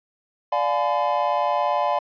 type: chord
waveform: triangle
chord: D diminished seventh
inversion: none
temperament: just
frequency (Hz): 587.3 / 704.8 / 845.8 / 1014.9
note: D5 / F5 / Ab5 / Cb6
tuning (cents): 0 / +16 / +31 / +47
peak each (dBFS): -23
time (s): 0.52-1.99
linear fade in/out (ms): 5
effects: resampled to 11025 Hz